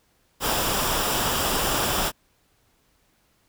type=noise with comb filter; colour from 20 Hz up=pink; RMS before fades=-24 dBFS; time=0.4-2.12 s; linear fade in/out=50 ms; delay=0.47 ms; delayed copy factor=-0.5; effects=pink hiss -65 dBFS RMS until 3.48 s